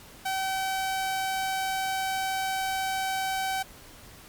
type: tone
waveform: sawtooth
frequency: 766 Hz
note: G5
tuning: 40 cents flat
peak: -23 dBFS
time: 0.25-3.63 s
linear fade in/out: 10 ms
effects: pink hiss -49 dBFS RMS until 4.28 s + MP3 96 kbps